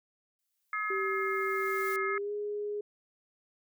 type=noise with exponential growth; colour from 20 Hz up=blue; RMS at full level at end=-44 dBFS; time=0.39-1.96 s; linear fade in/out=0 ms; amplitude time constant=340 ms
type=harmonic tone; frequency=424.2 Hz; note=G#4; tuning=37 cents sharp; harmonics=3 / 4 / 5; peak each=-33 / -38 / -35 dBFS; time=0.73-2.18 s; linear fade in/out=2 ms
type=tone with pitch glide; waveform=sine; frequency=386.9 to 414.7 Hz; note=G4 to G#4; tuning=-23 to -3 cents; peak=-32 dBFS; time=0.9-2.81 s; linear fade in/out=5 ms; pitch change=+120 cents; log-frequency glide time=2.04-2.32 s
effects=none